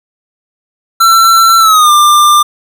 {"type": "tone with pitch glide", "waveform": "square", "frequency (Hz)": [1346, 1192.2], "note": ["E6", "D6"], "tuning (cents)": [36, 26], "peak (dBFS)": -4, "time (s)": [1, 2.43], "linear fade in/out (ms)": 10, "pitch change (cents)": -210, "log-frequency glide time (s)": [1.59, 1.91], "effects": []}